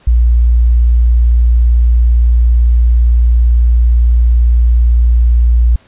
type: tone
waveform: sine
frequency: 58.9 Hz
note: A#1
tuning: 19 cents sharp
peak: -5 dBFS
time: 0.07-5.76 s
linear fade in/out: 5 ms
effects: pink hiss -47 dBFS RMS until 5.87 s + resampled to 8000 Hz